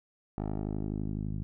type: tone with low-pass filter sweep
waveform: 10% pulse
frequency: 52 Hz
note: G#1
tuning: 3 cents sharp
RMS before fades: -34 dBFS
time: 0.38-1.43 s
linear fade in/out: 0 ms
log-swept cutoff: 800 to 160 Hz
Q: 1.1
effects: none